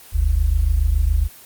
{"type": "tone pair together", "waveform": "sine", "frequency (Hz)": [46.28, 73.42], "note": ["F#1", "D2"], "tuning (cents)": [1, 0], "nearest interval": "minor sixth", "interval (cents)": 799, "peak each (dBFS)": -17, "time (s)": [0.12, 1.29], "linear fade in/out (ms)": 50, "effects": ["white hiss -43 dBFS RMS until 1.45 s", "Opus 24 kbps"]}